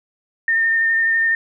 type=tone with vibrato; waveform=sine; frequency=1817 Hz; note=A#6; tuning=45 cents flat; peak=-14 dBFS; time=0.48-1.35 s; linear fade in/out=2 ms; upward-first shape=triangle; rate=12 Hz; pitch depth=19 cents each way; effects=none